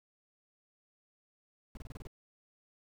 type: noise bursts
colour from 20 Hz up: brown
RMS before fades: -43 dBFS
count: 7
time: 1.75-2.071 s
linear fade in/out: 2 ms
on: 21 ms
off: 29 ms
effects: none

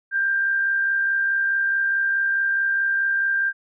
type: tone with amplitude modulation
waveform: sine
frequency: 1587 Hz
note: G6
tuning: 21 cents sharp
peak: -17 dBFS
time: 0.11-3.53 s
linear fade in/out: 50 ms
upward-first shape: sine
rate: 64.7 Hz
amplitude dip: 30%
effects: none

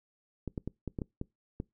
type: clicks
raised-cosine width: 3 ms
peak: -22 dBFS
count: 8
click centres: 0.477 / 0.578 / 0.676 / 0.877 / 0.988 / 1.018 / 1.214 / 1.601 s
effects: noise-tail reverb RT60 0.2 s tail -24 dB re dry

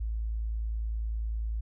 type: tone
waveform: sine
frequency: 55 Hz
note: A1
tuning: in tune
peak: -29 dBFS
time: 0-1.61 s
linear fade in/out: 10 ms
effects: none

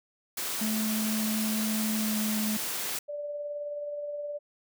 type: high-pass noise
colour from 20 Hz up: white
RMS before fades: -33 dBFS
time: 0.37-2.99 s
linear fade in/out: 5 ms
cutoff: 160 Hz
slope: 12 dB/octave
type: tone with pitch glide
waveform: triangle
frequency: 217.3 to 214.8 Hz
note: A3 to A3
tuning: -21 to -41 cents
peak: -26 dBFS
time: 0.61-2.57 s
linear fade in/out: 5 ms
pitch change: -20 cents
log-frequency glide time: 1.99-2.15 s
type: tone with tremolo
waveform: sine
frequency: 585 Hz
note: D5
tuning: 7 cents flat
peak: -31 dBFS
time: 3.08-4.39 s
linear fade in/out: 20 ms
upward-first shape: triangle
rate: 19 Hz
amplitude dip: 35%
effects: none

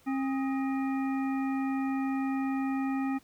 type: harmonic tone with a mistuned harmonic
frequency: 268.9 Hz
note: C4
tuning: 47 cents sharp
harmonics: 1 / 3 / 5 / 7 / 9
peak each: -28 / -38 / -42 / -45 / -47 dBFS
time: 0.06-3.19 s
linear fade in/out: 20 ms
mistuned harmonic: 5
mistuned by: -120 cents
effects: pink hiss -62 dBFS RMS until 3.23 s

